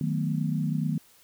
sine chord, B dominant seventh, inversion first, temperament equal, 155.56 / 185 / 220 / 246.9 Hz, D#3 / F#3 / A3 / B3, 0 / 0 / 0 / 0 cents, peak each -27 / -32 / -32 / -33 dBFS, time 0.01-0.98 s, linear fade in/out 2 ms, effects white hiss -58 dBFS RMS until 1.23 s

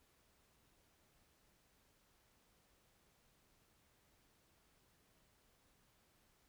silence, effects pink hiss -74 dBFS RMS until 6.48 s

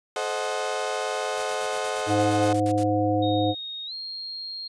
30% pulse chord, A diminished seventh, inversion none, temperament equal with one note detuned, 431.7 / 523.3 / 622.3 / 740 Hz, A4 / C5 / Eb5 / Gb5, -33 / 0 / 0 / 0 cents, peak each -29 dBFS, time 0.16-2.53 s, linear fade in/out 2 ms
white noise bursts, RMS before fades -39 dBFS, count 13, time 1.37-2.836 s, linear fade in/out 5 ms, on 62 ms, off 55 ms
harmonic tone, 103.83 Hz, G#2, in tune, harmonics 1 / 3 / 5 / 7, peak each -27 / -24 / -26 / -26 dBFS, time 2.06-3.55 s, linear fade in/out 50 ms
sine tone with pitch glide, 3728 to 4233 Hz, A#7 to C8, -1 to +19 cents, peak -32 dBFS, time 3.22-4.68 s, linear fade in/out 10 ms, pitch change +220 cents, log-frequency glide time 3.86-3.93 s
effects resampled to 22050 Hz

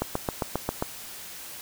click train, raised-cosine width 1 ms, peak -11 dBFS, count 7, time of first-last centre 0.02-0.824 s, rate 7.46 Hz, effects white hiss -41 dBFS RMS until 1.61 s

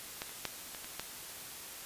clicks, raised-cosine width 0.2 ms, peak -19 / -30 / -16 / -25 / -27 / -19 dBFS, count 6, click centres 0.219 / 0.294 / 0.453 / 0.748 / 0.845 / 0.996 s, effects white hiss -46 dBFS RMS until 1.85 s + resampled to 32000 Hz

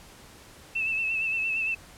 sine tone with vibrato, 2637 Hz, E7, in tune, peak -25 dBFS, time 0.75-1.75 s, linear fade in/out 10 ms, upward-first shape sine, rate 8.7 Hz, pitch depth 42 cents each way, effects pink hiss -50 dBFS RMS until 1.97 s + low-pass 12000 Hz 12 dB/octave

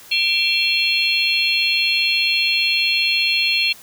sine tone cluster, 2352 / 2706 / 3217 / 3372 / 4256 Hz, D7 / E7 / G7 / G#7 / C8, +2 / +45 / +44 / +26 / +29 cents, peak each -22 / -20 / -25 / -26 / -20 dBFS, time 0.11-3.73 s, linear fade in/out 10 ms, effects white hiss -43 dBFS RMS until 3.82 s

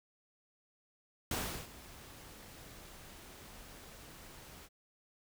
pink noise with ADSR envelope, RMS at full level -35 dBFS, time 1.31-4.69 s, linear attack 3 ms, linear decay 360 ms, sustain -18 dB, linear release 40 ms, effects none

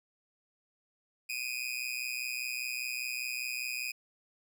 sawtooth tone with amplitude modulation, 2480 Hz, D#7, 6 cents flat, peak -27 dBFS, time 1.29-3.92 s, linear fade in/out 10 ms, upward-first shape sine, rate 125 Hz, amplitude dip 90%, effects none

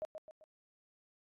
sine tone with echo, 625 Hz, D#5, 8 cents sharp, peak -36 dBFS, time 0.02-0.05 s, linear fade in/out 0 ms, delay 130 ms, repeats 3, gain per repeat -7 dB, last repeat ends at 0.44 s, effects AAC 32 kbps

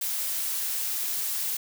blue noise with amplitude modulation, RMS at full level -28 dBFS, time 0.01-1.57 s, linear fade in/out 5 ms, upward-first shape sine, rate 218 Hz, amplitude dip 30%, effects none

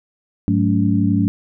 sine tone cluster, 104 / 185 / 216.6 / 283.9 Hz, G#2 / F#3 / A3 / C#4, +3 / 0 / -27 / +41 cents, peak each -19 dBFS, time 0.48-1.28 s, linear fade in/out 0 ms, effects none

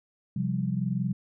sine chord, C suspended fourth, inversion none, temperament equal, 130.81 / 174.61 / 196 Hz, C3 / F3 / G3, 0 / 0 / 0 cents, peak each -30 dBFS, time 0.36-1.13 s, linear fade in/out 5 ms, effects none

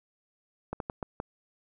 slowing click train, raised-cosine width 1 ms, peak -19 dBFS, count 5, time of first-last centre 0.73-1.201 s, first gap 72 ms, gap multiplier 1.34, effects none

